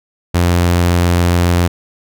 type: tone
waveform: sawtooth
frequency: 87.31 Hz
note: F2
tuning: in tune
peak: -6 dBFS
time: 0.34-1.68 s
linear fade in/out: 10 ms
effects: none